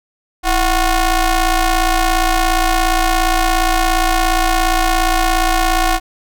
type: ring-modulated tone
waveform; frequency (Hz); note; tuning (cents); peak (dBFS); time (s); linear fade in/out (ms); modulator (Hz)
sawtooth; 358.4; F4; +45; -5; 0.43-6; 50; 387
effects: none